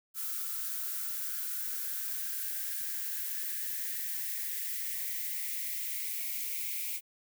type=noise with high-pass filter sweep; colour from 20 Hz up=violet; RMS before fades=-36 dBFS; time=0.14-7.01 s; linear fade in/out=50 ms; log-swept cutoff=1300 to 2300 Hz; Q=6.3; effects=none